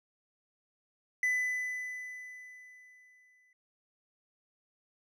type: tone with exponential decay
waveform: triangle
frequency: 2000 Hz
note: B6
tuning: 21 cents sharp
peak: -24 dBFS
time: 1.23-3.53 s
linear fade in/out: 2 ms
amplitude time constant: 500 ms
effects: none